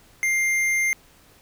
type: tone with hard clipping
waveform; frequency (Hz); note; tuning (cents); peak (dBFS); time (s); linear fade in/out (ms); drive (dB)
triangle; 2100; C7; +6; -21; 0.23-0.93; 0; 14
effects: pink hiss -54 dBFS RMS until 1.41 s